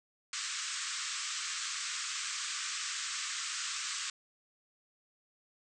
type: band-pass noise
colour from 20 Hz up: white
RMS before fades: -38 dBFS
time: 0.33-4.1 s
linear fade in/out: 2 ms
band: 1100 to 8200 Hz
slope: 96 dB/octave
effects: none